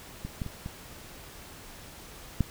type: clicks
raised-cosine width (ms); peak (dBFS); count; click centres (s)
5; -22 / -19 / -25 / -23 / -11; 5; 0.25 / 0.418 / 0.463 / 0.661 / 2.407
effects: pink hiss -47 dBFS RMS until 2.5 s